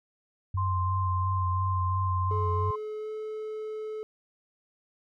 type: tone with vibrato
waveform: sine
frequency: 92.5 Hz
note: F#2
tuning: in tune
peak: -26 dBFS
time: 0.54-2.71 s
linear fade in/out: 5 ms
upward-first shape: sine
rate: 2.9 Hz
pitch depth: 45 cents each way
type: tone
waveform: sine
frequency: 1046.5 Hz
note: C6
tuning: in tune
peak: -29 dBFS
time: 0.57-2.76 s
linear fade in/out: 10 ms
type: tone with pitch glide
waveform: triangle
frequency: 428.2 to 432.2 Hz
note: A4 to A4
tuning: -47 to -31 cents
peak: -31 dBFS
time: 2.31-4.03 s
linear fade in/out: 0 ms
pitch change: +16 cents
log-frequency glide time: 2.98-3.1 s
effects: none